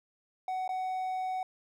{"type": "tone with dropouts", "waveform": "triangle", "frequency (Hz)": 747, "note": "F#5", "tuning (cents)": 16, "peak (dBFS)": -29, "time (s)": [0.48, 1.43], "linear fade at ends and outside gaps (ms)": 2, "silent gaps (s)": [0.678, 0.691], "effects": []}